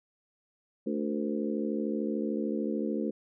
harmonic tone with a mistuned harmonic, 73.42 Hz, D2, in tune, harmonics 3 / 4 / 5 / 6 / 7, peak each -32 / -34 / -36 / -38 / -39 dBFS, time 0.86-3.11 s, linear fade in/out 10 ms, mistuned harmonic 6, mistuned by +54 cents, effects none

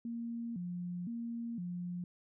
sine tone with vibrato, 203.1 Hz, G#3, 38 cents flat, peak -37 dBFS, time 0.05-2.04 s, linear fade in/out 2 ms, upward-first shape square, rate 0.98 Hz, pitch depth 240 cents each way, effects none

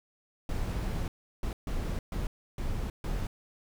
brown noise bursts at uneven times, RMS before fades -32 dBFS, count 6, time 0.49-1.08 / 1.43-1.53 / 1.67-1.99 / 2.12-2.27 / 2.58-2.9 / 3.04-3.27 s, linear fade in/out 2 ms, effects none

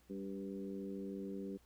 harmonic tone with a mistuned harmonic, 98 Hz, G2, in tune, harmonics 2 / 3 / 4 / 5, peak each -44 / -47 / -47 / -52 dBFS, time 0.09-1.58 s, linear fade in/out 20 ms, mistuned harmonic 3, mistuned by -28 cents, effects added 60 Hz sine -67 dBFS peak until 1.65 s + pink hiss -71 dBFS RMS until 1.65 s

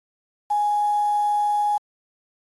sine tone with quantisation, 830.6 Hz, G#5, in tune, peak -18 dBFS, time 0.5-1.78 s, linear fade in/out 10 ms, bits 7, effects AAC 32 kbps

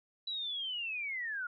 sine linear sweep, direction down, 3962 to 1396.9 Hz, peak -35 dBFS, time 0.27-1.47 s, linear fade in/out 5 ms, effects none

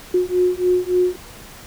sine beating tone pair, 360 / 363.5 Hz, F#4 / F#4, -47 / -31 cents, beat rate 3.5 Hz, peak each -18 dBFS, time 0.14-1.16 s, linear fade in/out 5 ms, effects pink hiss -40 dBFS RMS until 1.66 s

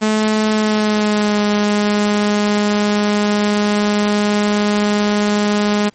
sawtooth tone with pitch glide, 215.7 to 207.6 Hz, A3 to G#3, -34 to 0 cents, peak -9 dBFS, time 0.01-5.9 s, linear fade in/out 20 ms, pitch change -66 cents, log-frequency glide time 0.51-1.42 s, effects pink hiss -53 dBFS RMS until 5.94 s + MP3 32 kbps

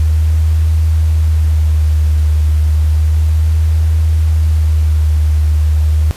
sine tone with vibrato, 77.78 Hz, D#2, in tune, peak -8 dBFS, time 0-6.11 s, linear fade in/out 0 ms, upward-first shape sine, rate 0.32 Hz, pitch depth 32 cents each way, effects pink hiss -35 dBFS RMS until 6.16 s + resampled to 32000 Hz

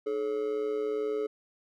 triangle tone with amplitude modulation, 428.1 Hz, A4, 47 cents flat, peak -23 dBFS, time 0.06-1.27 s, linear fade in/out 10 ms, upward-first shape sine, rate 122 Hz, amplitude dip 70%, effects none

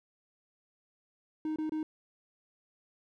triangle tone bursts, 311.1 Hz, D#4, in tune, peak -29 dBFS, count 3, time 1.45-1.83 s, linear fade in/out 2 ms, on 110 ms, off 25 ms, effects none

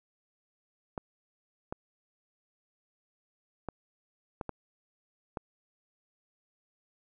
clicks, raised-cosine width 1 ms, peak -21 dBFS, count 6, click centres 0.978 / 1.725 / 3.687 / 4.412 / 4.493 / 5.372 s, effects none

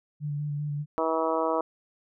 sine tone with vibrato, 146.83 Hz, D3, in tune, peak -28 dBFS, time 0.2-0.86 s, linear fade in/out 50 ms, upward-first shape square, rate 5.1 Hz, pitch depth 18 cents each way
harmonic tone, 161.4 Hz, E3, 36 cents flat, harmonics 2 / 3 / 4 / 5 / 6 / 7 / 8, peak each -32 / -29 / -29 / -36 / -31 / -33 / -36 dBFS, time 0.98-1.61 s, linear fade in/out 0 ms
effects none

